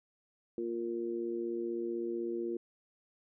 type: tone with amplitude modulation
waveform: sine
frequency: 349.9 Hz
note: F4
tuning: 3 cents sharp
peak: -29 dBFS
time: 0.58-2.57 s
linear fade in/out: 2 ms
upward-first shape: sine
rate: 116 Hz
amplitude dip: 90%
effects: none